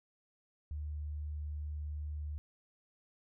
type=tone; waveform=sine; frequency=74.8 Hz; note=D2; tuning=32 cents sharp; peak=-37 dBFS; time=0.71-2.38 s; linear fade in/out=0 ms; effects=none